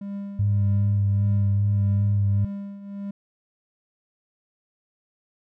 triangle tone with tremolo, 200 Hz, G3, 35 cents sharp, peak -26 dBFS, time 0.01-3.11 s, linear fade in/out 5 ms, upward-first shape triangle, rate 1.7 Hz, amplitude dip 70%
sine tone with vibrato, 101.3 Hz, G#2, 43 cents flat, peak -18 dBFS, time 0.39-2.45 s, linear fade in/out 5 ms, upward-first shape sine, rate 2.5 Hz, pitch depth 24 cents each way
effects none

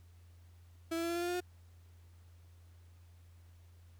35% pulse tone with pitch steps, 329.2 / 333.2 / 337.3 / 341.4 / 345.6 / 349.8 / 354.1 / 358.4 Hz, E4 / E4 / E4 / F4 / F4 / F4 / F4 / F4, -2 / +19 / +40 / -39 / -18 / +3 / +24 / +45 cents, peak -32 dBFS, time 0.91-1.406 s, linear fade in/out 10 ms, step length 62 ms, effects added 86 Hz sine -56 dBFS peak until 3.99 s + pink hiss -71 dBFS RMS until 3.99 s

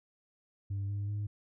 sine tone with pitch steps, 99.1 / 101.24 / 103.43 Hz, G2 / G#2 / G#2, +19 / -44 / -7 cents, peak -30 dBFS, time 0.7-1.27 s, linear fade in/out 10 ms, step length 190 ms, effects tanh soft clip ceiling -31 dBFS

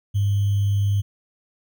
sine tone with sample-and-hold, 100.5 Hz, G2, 44 cents sharp, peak -17 dBFS, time 0.14-1.02 s, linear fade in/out 20 ms, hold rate 3150 Hz, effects none

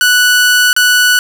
sawtooth tone with dropouts, 1480 Hz, F#6, in tune, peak -3 dBFS, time 0.01-1.19 s, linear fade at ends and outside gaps 1 ms, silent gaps 0.73-0.764 s, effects none

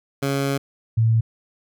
15% pulse / sine tone pair in turn, 138.59 / 112.92 Hz, C#3 / A2, 0 / +45 cents, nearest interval major third, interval 355 cents, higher first, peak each -14 dBFS, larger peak neither, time 0.22-0.58 / 0.97-1.21 s, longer first, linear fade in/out 10 ms, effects none

